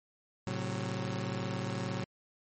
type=chord; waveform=sawtooth; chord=F# diminished; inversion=first; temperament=just; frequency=111 / 133.2 / 185 Hz; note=A2 / C3 / F#3; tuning=+16 / +31 / 0 cents; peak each=-34 dBFS; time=0.47-2.04 s; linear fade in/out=0 ms; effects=MP3 32 kbps